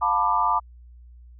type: chord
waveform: sine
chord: B half-diminished seventh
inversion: second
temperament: just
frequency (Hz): 711.2 / 889 / 987.8 / 1185.3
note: F5 / A5 / B5 / D6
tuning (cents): +31 / +18 / 0 / +16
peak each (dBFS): -29 / -24 / -23 / -23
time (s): 0.01-0.6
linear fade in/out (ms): 20
effects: added 60 Hz sine -44 dBFS peak until 1.39 s